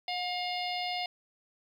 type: harmonic tone with a mistuned harmonic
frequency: 712 Hz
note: F5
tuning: 33 cents sharp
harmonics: 1 / 3 / 4 / 5 / 6 / 7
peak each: -34 / -39 / -40 / -41 / -42 / -42 dBFS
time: 0.08-1.06 s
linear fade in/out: 2 ms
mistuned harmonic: 1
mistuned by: +20 cents
effects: 10-bit